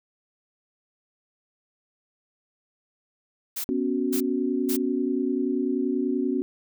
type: noise bursts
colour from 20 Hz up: blue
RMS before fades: -30 dBFS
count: 3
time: 3.56-4.769 s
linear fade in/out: 10 ms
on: 83 ms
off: 480 ms
type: chord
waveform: sine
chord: B suspended second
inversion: none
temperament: equal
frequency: 246.9 / 277.2 / 370 Hz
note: B3 / C#4 / F#4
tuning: 0 / 0 / 0 cents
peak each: -27 / -26 / -28 dBFS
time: 3.69-6.42 s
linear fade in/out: 0 ms
effects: none